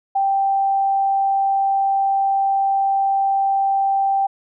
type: tone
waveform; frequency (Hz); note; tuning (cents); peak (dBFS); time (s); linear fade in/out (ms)
sine; 784; G5; 0; -15; 0.15-4.27; 10
effects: none